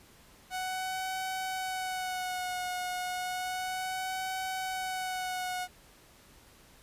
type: tone with vibrato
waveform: sawtooth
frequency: 740 Hz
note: F#5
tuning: in tune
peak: -29 dBFS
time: 0.5-5.68 s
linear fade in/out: 50 ms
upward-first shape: sine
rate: 0.32 Hz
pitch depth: 33 cents each way
effects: pink hiss -58 dBFS RMS until 6.82 s + resampled to 32000 Hz